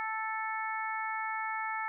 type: harmonic tone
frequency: 440 Hz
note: A4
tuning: in tune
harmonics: 2 / 3 / 4 / 5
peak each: -36 / -38 / -39 / -40 dBFS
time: 0-1.88 s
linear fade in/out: 0 ms
effects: none